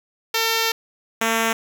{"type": "tone pair in turn", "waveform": "5% pulse", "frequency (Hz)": [452, 226], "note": ["A4", "A3"], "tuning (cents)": [47, 47], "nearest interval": "octave", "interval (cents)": 1200, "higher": "first", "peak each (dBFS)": -7, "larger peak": "neither", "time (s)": [[0.34, 0.72], [1.21, 1.53]], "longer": "first", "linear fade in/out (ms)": 5, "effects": []}